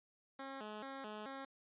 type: tone with vibrato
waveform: 10% pulse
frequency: 239.7 Hz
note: A#3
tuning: 48 cents sharp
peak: -37 dBFS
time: 0.39-1.45 s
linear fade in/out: 5 ms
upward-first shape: square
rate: 2.3 Hz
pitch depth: 210 cents each way
effects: resampled to 8000 Hz